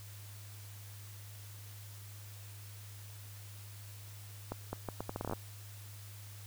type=accelerating click train; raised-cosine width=1 ms; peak=-23 dBFS; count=13; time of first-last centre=4.52-5.333 s; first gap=210 ms; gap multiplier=0.75; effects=added 102 Hz sine -48 dBFS peak until 6.46 s + white hiss -55 dBFS RMS until 6.46 s